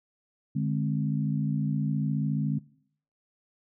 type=tone cluster; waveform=sine; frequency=148.6 / 208 / 262.3 Hz; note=D3 / G#3 / C4; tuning=+21 / +3 / +4 cents; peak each=-27 / -30 / -33 dBFS; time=0.55-2.59 s; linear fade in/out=10 ms; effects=noise-tail reverb RT60 0.6 s tail -20 dB re dry